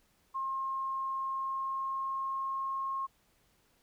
sine tone with pitch glide, 1069 to 1077.7 Hz, C6 to C#6, +37 to -49 cents, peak -32 dBFS, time 0.34-3.07 s, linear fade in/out 20 ms, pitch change +14 cents, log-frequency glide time 1.13-2.9 s, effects pink hiss -70 dBFS RMS until 3.82 s

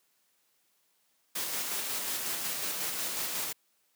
white noise with tremolo, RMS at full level -33 dBFS, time 1.35-3.53 s, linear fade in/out 10 ms, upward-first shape square, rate 5.5 Hz, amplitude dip 25%, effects white hiss -72 dBFS RMS until 3.95 s + high-pass 150 Hz 12 dB/octave

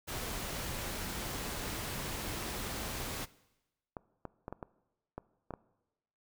pink noise, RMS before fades -39 dBFS, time 0.07-3.26 s, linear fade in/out 20 ms
clicks, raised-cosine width 1 ms, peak -26 dBFS, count 8, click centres 3.968 / 4.253 / 4.481 / 4.526 / 4.628 / 5.18 / 5.507 / 5.538 s
effects noise-tail reverb RT60 1.0 s tail -20 dB re dry

